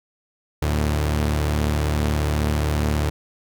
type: tone pair together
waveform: sawtooth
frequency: 74.8 / 110.98 Hz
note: D2 / A2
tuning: +32 / +15 cents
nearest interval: perfect fifth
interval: 683 cents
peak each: -16 / -22 dBFS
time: 0.62-3.1 s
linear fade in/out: 5 ms
effects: none